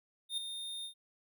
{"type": "tone with ADSR envelope", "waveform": "square", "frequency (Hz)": 3651, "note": "A#7", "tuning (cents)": -37, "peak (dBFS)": -32, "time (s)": [0.29, 0.94], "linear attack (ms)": 86, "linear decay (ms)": 5, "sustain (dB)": -8, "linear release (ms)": 96, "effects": []}